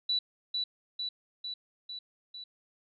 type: tone with echo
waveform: sine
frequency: 3951 Hz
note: B7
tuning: in tune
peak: -26 dBFS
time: 0.09-0.19 s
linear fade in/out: 5 ms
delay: 450 ms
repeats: 5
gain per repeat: -3 dB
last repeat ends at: 2.44 s
effects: none

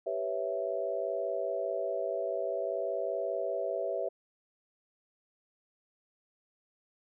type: chord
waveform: sine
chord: C# half-diminished seventh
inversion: second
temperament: equal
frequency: 392 / 493.9 / 554.4 / 659.3 Hz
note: G4 / B4 / C#5 / E5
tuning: 0 / 0 / 0 / 0 cents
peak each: -38 / -37 / -36 / -34 dBFS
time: 0.06-4.09 s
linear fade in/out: 10 ms
effects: none

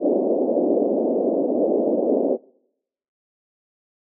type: band-pass noise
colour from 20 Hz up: white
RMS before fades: -20 dBFS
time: 0-2.38 s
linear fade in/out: 50 ms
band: 230 to 610 Hz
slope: 48 dB/octave
effects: noise-tail reverb RT60 0.8 s tail -26 dB re dry

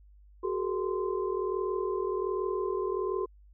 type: tone cluster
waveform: sine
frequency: 374.3 / 415.6 / 461.3 / 1038 Hz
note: F#4 / G#4 / A#4 / C6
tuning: +20 / +1 / -18 / -14 cents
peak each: -31 / -33 / -38 / -37 dBFS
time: 0.43-3.26 s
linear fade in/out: 10 ms
effects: added 50 Hz sine -53 dBFS peak until 3.53 s

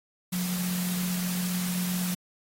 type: tone in noise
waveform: sine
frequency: 180 Hz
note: F#3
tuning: 47 cents flat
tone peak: -28 dBFS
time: 0.32-2.15 s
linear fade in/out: 10 ms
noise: white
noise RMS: -35 dBFS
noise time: 0.32-2.15 s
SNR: +4 dB
effects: AAC 48 kbps

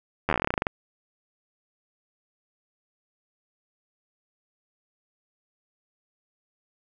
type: slowing click train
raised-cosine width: 0.5 ms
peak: -8 dBFS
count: 16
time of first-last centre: 0.29-0.668 s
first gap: 11 ms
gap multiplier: 1.11
effects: none

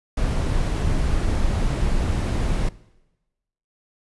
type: noise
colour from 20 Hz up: brown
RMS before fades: -21 dBFS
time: 0.17-2.69 s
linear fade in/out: 5 ms
effects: noise-tail reverb RT60 1.0 s tail -20 dB re dry + resampled to 24000 Hz

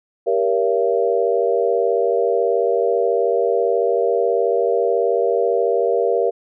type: chord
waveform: sine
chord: G diminished seventh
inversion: none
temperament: just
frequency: 392 / 470.4 / 564.5 / 677.4 Hz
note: G4 / Bb4 / Db5 / Fb5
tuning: 0 / +16 / +31 / +47 cents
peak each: -21 / -18 / -23 / -22 dBFS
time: 0.26-6.31 s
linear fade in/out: 20 ms
effects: none

